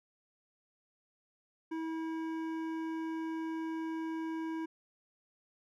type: tone with hard clipping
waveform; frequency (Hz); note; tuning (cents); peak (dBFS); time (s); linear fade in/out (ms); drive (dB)
sine; 323.2; E4; -34; -37; 1.71-4.66; 10; 12
effects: none